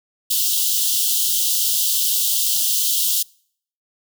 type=high-pass noise; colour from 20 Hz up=white; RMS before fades=-19 dBFS; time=0.3-3.23 s; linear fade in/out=10 ms; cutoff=2900 Hz; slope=96 dB/octave; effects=noise-tail reverb RT60 0.6 s tail -26 dB re dry